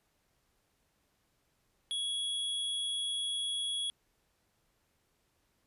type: tone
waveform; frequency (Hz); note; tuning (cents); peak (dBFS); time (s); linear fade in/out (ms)
square; 3344; G#7; +11; -33; 1.91-3.9; 0
effects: pink hiss -75 dBFS RMS until 5.66 s + resampled to 32000 Hz